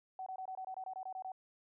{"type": "tone bursts", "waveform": "sine", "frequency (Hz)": 754, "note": "F#5", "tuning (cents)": 32, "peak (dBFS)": -40, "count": 12, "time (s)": [0.19, 1.319], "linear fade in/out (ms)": 2, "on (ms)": 73, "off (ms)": 23, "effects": []}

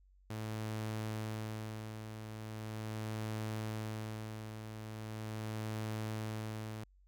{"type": "tone with tremolo", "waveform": "sawtooth", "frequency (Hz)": 108.9, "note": "A2", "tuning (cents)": -17, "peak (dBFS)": -33, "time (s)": [0.3, 6.84], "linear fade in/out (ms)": 5, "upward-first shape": "sine", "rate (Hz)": 0.4, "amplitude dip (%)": 55, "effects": ["added 47 Hz sine -62 dBFS peak until 7.07 s"]}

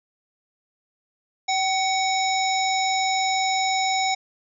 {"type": "harmonic tone with a mistuned harmonic", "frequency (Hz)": 764, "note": "G5", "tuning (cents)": -45, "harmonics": [1, 3, 5, 7, 9], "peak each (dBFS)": [-22, -27, -29, -30, -32], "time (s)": [1.48, 4.15], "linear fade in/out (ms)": 10, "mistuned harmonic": 3, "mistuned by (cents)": -42, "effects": []}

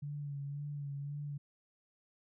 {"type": "tone with vibrato", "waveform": "sine", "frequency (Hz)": 143.3, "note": "D3", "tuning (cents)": -42, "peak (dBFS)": -38, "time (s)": [0.02, 1.38], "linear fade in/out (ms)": 10, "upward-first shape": "sine", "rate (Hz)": 1.9, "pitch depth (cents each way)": 35, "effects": []}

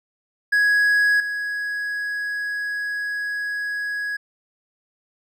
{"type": "tone with level steps", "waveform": "triangle", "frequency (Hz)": 1666, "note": "G#6", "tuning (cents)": 5, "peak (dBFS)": [-13, -22], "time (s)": [0.52, 4.17], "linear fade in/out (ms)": 10, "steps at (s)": 1.2, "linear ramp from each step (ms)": 2, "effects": []}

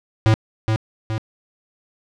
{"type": "tone with echo", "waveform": "square", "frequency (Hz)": 110, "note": "A2", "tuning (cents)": 0, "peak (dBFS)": -12, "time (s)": [0.26, 0.34], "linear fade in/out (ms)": 0, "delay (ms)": 420, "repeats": 2, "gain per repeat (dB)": -5, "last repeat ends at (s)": 1.18, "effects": ["low-pass 5000 Hz 12 dB/octave"]}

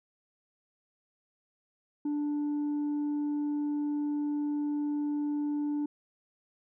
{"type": "tone with tanh clipping", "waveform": "sine", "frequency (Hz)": 293.7, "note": "D4", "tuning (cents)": 0, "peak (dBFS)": -29, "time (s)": [2.05, 5.86], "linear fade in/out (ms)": 5, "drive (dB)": 2, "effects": []}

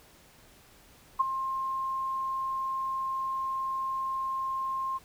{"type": "tone with ADSR envelope", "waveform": "sine", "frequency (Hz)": 1061, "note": "C6", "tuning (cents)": 24, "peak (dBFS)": -18, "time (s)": [1.19, 4.99], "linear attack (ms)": 17, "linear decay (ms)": 15, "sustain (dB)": -11, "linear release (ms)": 27, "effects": ["pink hiss -57 dBFS RMS until 5.04 s"]}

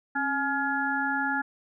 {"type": "harmonic tone with a mistuned harmonic", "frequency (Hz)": 281.5, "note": "C#4", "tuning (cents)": 27, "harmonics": [1, 3, 5, 6], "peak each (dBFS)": [-32, -30, -30, -30], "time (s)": [0.15, 1.42], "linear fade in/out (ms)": 10, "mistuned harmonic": 1, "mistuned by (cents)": -71, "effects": []}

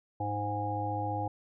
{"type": "harmonic tone with a mistuned harmonic", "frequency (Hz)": 103.83, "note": "G#2", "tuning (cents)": 0, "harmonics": [1, 3, 5, 7, 8], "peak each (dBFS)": [-35, -39, -40, -39, -34], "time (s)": [0.2, 1.28], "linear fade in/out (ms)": 5, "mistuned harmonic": 8, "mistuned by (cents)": -19, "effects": []}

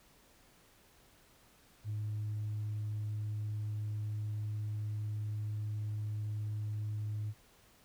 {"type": "tone", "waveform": "sine", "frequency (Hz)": 106, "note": "G#2", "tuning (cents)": 36, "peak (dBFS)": -33, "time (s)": [1.84, 7.34], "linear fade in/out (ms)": 50, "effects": ["tanh soft clip ceiling -32 dBFS", "pink hiss -64 dBFS RMS until 7.84 s"]}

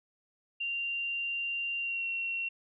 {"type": "tone with pitch glide", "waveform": "sine", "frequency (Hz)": [2775, 2732], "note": ["F7", "F7"], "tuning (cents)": [-12, -39], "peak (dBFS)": -31, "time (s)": [0.6, 2.49], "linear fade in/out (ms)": 10, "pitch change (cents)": -27, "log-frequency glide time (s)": [1.79, 2.05], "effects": []}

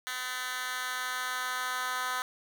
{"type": "tone with high-pass filter sweep", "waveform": "10% pulse", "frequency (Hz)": 253.2, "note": "B3", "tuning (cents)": 43, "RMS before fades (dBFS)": -34, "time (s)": [0.07, 2.22], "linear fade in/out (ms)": 0, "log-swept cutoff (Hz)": [1900, 1200], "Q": 1.5, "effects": []}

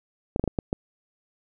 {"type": "clicks", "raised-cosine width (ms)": 2, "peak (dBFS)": -11, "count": 6, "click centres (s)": [0.361, 0.396, 0.44, 0.477, 0.588, 0.729], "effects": []}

